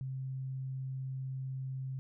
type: tone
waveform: sine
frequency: 132.1 Hz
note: C3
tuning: 17 cents sharp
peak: -36 dBFS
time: 0.01-1.99 s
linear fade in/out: 0 ms
effects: none